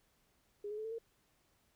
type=tone with pitch steps; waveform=sine; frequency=411.1 / 422.4 / 434 / 446 / 458.3 Hz; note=G#4 / G#4 / A4 / A4 / A#4; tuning=-18 / +29 / -24 / +23 / -29 cents; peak=-39 dBFS; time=0.64-0.985 s; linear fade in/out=5 ms; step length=69 ms; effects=pink hiss -74 dBFS RMS until 1.75 s